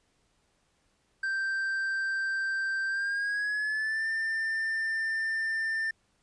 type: tone with pitch glide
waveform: triangle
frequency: 1568 to 1790.8 Hz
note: G6 to A6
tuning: 0 to +30 cents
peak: -26 dBFS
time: 1.23-5.91 s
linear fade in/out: 5 ms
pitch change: +230 cents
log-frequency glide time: 2.87-4.08 s
effects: pink hiss -71 dBFS RMS until 6.22 s + resampled to 22050 Hz